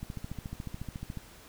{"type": "click train", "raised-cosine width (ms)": 5, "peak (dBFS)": -25, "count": 17, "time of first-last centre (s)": [0.03, 1.173], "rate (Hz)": 14, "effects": ["pink hiss -53 dBFS RMS until 1.48 s"]}